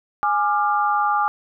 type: chord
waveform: sine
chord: D diminished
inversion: second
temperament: equal with one note detuned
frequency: 830.6 / 1190.4 / 1396.9 Hz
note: Ab5 / D6 / F6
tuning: 0 / +23 / 0 cents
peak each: -20 / -20 / -26 dBFS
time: 0.23-1.28 s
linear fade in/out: 0 ms
effects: none